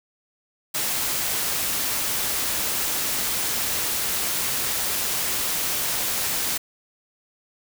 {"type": "noise", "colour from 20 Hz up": "white", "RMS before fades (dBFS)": -25, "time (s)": [0.74, 6.58], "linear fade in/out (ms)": 10, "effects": []}